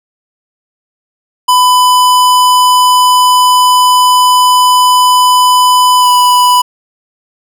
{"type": "tone with pitch glide", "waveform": "square", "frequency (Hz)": [1000, 990.8], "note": ["B5", "B5"], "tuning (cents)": [21, 5], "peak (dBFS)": -5, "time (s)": [1.48, 6.62], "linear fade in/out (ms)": 10, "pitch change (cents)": -16, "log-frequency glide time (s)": [6, 6.08], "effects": []}